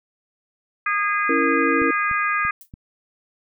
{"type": "harmonic tone", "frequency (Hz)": 410, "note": "G#4", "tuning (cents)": -22, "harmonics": [3, 4, 5, 6], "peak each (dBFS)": [-22, -24, -26, -28], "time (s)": [0.86, 2.51], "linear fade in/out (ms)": 5}
{"type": "chord", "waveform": "sine", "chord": "A# diminished", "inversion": "first", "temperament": "equal", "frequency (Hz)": [277.2, 329.6, 466.2], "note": ["C#4", "E4", "A#4"], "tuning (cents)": [0, 0, 0], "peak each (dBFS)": -23, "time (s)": [1.29, 1.91], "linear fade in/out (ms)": 5}
{"type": "clicks", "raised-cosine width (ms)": 5, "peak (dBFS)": -25, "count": 4, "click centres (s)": [1.818, 2.113, 2.451, 2.739]}
{"type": "noise with exponential decay", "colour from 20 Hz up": "violet", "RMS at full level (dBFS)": -38, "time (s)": [2.61, 2.71], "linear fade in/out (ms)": 2, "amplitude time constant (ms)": 20}
{"effects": []}